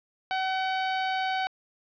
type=tone; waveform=sawtooth; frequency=757 Hz; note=F#5; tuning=39 cents sharp; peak=-22 dBFS; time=0.31-1.47 s; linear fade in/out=0 ms; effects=resampled to 11025 Hz + 9-bit